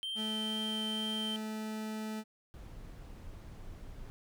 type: tone with vibrato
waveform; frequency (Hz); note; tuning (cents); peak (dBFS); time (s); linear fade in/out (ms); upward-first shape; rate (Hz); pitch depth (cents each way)
triangle; 3130; G7; -3; -34; 0.03-1.36; 0; triangle; 2.1; 10
type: tone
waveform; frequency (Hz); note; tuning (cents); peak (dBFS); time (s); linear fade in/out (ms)
40% pulse; 217; A3; -24; -36; 0.15-2.24; 50
type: noise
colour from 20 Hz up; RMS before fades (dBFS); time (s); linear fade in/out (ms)
brown; -47; 2.54-4.1; 0
effects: none